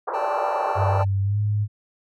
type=band-pass noise; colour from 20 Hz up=white; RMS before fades=-27 dBFS; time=0.07-1.03 s; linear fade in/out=10 ms; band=400 to 1300 Hz; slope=48 dB/octave
type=chord; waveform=triangle; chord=D suspended fourth; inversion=none; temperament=equal; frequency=587.3 / 784 / 880 Hz; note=D5 / G5 / A5; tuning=0 / 0 / 0 cents; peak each=-26 dBFS; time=0.13-1.05 s; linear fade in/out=20 ms
type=tone with pitch glide; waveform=sine; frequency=98 to 104.43 Hz; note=G2 to G#2; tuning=0 to +10 cents; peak=-19 dBFS; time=0.75-1.68 s; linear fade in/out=50 ms; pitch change=+110 cents; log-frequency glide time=1.22-1.39 s
effects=none